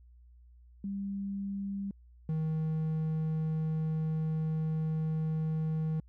sine / triangle tone pair in turn, 197.8 / 157.9 Hz, G3 / D#3, +16 / +26 cents, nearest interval major third, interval 390 cents, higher first, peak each -33 / -27 dBFS, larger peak second, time 0.84-1.91 / 2.29-6 s, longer second, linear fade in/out 2 ms, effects added 60 Hz sine -54 dBFS peak until 6.08 s

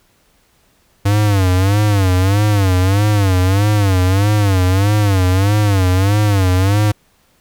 square tone with vibrato, 98.2 Hz, G2, 4 cents sharp, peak -11 dBFS, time 1.05-6.92 s, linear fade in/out 10 ms, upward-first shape sine, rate 1.6 Hz, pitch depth 130 cents each way, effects pink hiss -56 dBFS RMS until 7.4 s

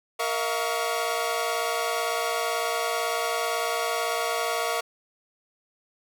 sawtooth tone cluster, 465.9 / 646 / 704 / 1125 Hz, A#4 / E5 / F5 / C#6, -1 / -35 / +14 / +25 cents, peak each -27 dBFS, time 0.19-4.81 s, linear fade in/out 10 ms, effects none

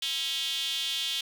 square tone with high-pass filter, 148.2 Hz, D3, 16 cents sharp, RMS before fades -31 dBFS, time 0.02-1.21 s, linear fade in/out 5 ms, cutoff 3300 Hz, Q 5.9, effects none

